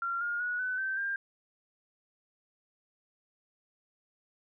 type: tone with pitch steps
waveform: sine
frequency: 1378 / 1419.2 / 1461.6 / 1505.3 / 1550.3 / 1596.7 Hz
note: F6 / F6 / F#6 / F#6 / G6 / G6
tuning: -24 / +27 / -22 / +29 / -20 / +31 cents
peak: -30 dBFS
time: 0.02-1.16 s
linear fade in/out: 2 ms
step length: 190 ms
effects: none